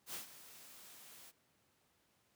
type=noise with ADSR envelope; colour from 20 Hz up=white; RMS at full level=-43 dBFS; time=0.06-1.32 s; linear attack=79 ms; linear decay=120 ms; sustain=-14 dB; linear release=33 ms; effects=pink hiss -75 dBFS RMS until 2.35 s + high-pass 100 Hz 12 dB/octave